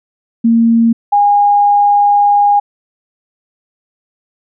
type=tone pair in turn; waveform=sine; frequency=230 / 817.3 Hz; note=A#3 / G#5; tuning=-23 / -28 cents; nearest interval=octave + minor seventh; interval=2195 cents; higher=second; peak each=-6 dBFS; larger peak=neither; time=0.44-0.93 / 1.12-2.6 s; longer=second; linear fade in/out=10 ms; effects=none